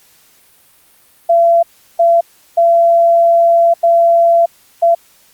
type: tone bursts at uneven times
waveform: sine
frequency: 678 Hz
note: E5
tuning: 49 cents sharp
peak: -6 dBFS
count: 5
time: 1.29-1.63 / 1.99-2.21 / 2.57-3.74 / 3.83-4.46 / 4.82-4.95 s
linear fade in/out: 10 ms
effects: white hiss -49 dBFS RMS until 5.33 s + Opus 48 kbps